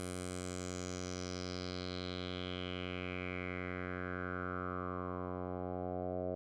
10% pulse tone with low-pass filter sweep, 90.7 Hz, F#2, 34 cents flat, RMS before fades -41 dBFS, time 0-6.35 s, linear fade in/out 0 ms, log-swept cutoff 9800 to 620 Hz, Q 4.6, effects none

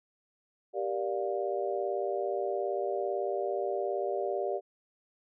sine chord, G minor seventh, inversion none, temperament just, 392 / 470.4 / 588 / 705.6 Hz, G4 / Bb4 / D5 / F5, 0 / +16 / +2 / +18 cents, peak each -33 / -37 / -34 / -36 dBFS, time 0.73-4.61 s, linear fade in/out 50 ms, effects none

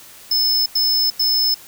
square tone bursts, 5230 Hz, E8, 15 cents flat, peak -15 dBFS, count 3, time 0.31-1.544 s, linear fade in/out 5 ms, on 350 ms, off 92 ms, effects white hiss -42 dBFS RMS until 1.67 s

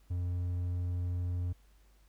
triangle tone, 88.7 Hz, F2, 27 cents sharp, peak -29 dBFS, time 0.1-1.53 s, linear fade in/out 10 ms, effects added 50 Hz sine -60 dBFS peak until 2.08 s + pink hiss -70 dBFS RMS until 2.08 s

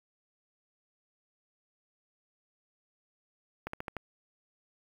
slowing click train, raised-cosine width 0.5 ms, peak -21 dBFS, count 5, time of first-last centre 3.67-3.967 s, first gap 64 ms, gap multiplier 1.1, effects 8-bit

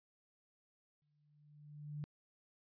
sine tone with exponential growth, 148.2 Hz, D3, 16 cents sharp, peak -39 dBFS, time 1.02-2.04 s, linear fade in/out 0 ms, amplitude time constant 220 ms, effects resampled to 11025 Hz

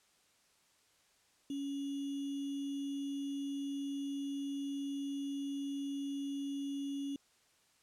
sine tone with sample-and-hold, 279.5 Hz, C#4, 14 cents sharp, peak -36 dBFS, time 1.5-7.16 s, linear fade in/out 2 ms, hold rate 3150 Hz, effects white hiss -70 dBFS RMS until 7.82 s + low-pass 9000 Hz 12 dB/octave

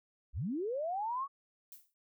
sine linear sweep, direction up, 38.89 to 1140 Hz, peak -33 dBFS, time 0.33-1.28 s, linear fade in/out 50 ms
violet noise with exponential decay, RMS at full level -47 dBFS, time 1.72-1.94 s, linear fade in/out 1 ms, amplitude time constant 46 ms
effects none

